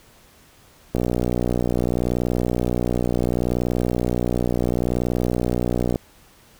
click train, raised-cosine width 2 ms, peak -8 dBFS, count 305, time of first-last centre 0.95-5.958 s, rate 60.7 Hz, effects pink hiss -52 dBFS RMS until 6.59 s

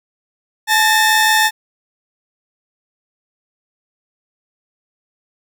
sawtooth tone pair together, 863.6 / 1813 Hz, A5 / A#6, -33 / -49 cents, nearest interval octave + minor second, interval 1284 cents, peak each -10 dBFS, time 0.67-1.51 s, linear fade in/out 50 ms, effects none

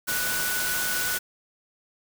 sine tone in noise, 1480 Hz, F#6, in tune, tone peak -29 dBFS, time 0.07-1.19 s, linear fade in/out 20 ms, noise white, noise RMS -28 dBFS, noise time 0.07-1.19 s, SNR -4 dB, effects none

